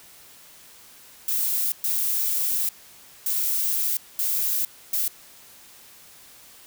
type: noise bursts at uneven times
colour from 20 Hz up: violet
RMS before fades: -24 dBFS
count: 5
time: 1.28-1.72 / 1.84-2.69 / 3.26-3.97 / 4.19-4.65 / 4.93-5.08 s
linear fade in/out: 2 ms
effects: white hiss -49 dBFS RMS until 6.66 s